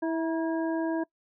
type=harmonic tone with a mistuned harmonic; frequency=326.6 Hz; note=E4; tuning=16 cents flat; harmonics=1 / 2 / 3 / 5; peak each=-27 / -33 / -37 / -41 dBFS; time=0.02-1.04 s; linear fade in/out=10 ms; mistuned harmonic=3; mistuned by=-40 cents; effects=noise-tail reverb RT60 0.1 s tail -23 dB re dry